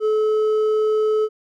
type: tone with hard clipping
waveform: sine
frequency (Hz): 431.1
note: A4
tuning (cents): -35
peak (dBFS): -17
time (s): 0-1.29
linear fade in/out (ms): 50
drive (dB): 4
effects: none